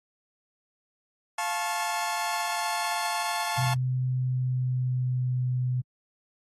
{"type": "chord", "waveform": "sawtooth", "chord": "F augmented", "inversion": "none", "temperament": "just", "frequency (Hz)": [698.5, 873.1, 1091.3], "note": ["F5", "A5", "C#6"], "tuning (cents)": [0, -14, -27], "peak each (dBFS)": [-29, -26, -30], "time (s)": [1.38, 3.74], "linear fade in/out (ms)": 5}
{"type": "tone with pitch glide", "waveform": "sine", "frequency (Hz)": [127.9, 126.07], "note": ["C3", "B2"], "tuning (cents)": [-39, 36], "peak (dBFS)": -24, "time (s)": [3.57, 5.82], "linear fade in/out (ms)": 20, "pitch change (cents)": -25, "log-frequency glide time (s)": [4.11, 5.43]}
{"effects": ["AAC 32 kbps"]}